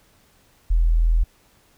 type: tone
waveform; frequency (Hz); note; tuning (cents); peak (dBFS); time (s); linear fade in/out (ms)
sine; 41.2; E1; 0; -14; 0.7-1.24; 10
effects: pink hiss -58 dBFS RMS until 1.77 s